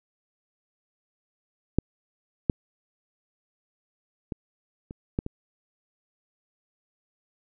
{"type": "clicks", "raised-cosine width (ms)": 3, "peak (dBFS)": [-7, -7, -18, -25, -12, -19], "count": 6, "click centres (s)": [1.786, 2.498, 4.322, 4.909, 5.189, 5.264], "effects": []}